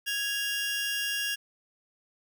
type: tone pair together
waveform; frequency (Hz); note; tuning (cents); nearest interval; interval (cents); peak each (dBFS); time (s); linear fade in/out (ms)
sawtooth; 1658 / 2798; G#6 / F7; -3 / +3; major sixth; 906; -28; 0.06-1.36; 20
effects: none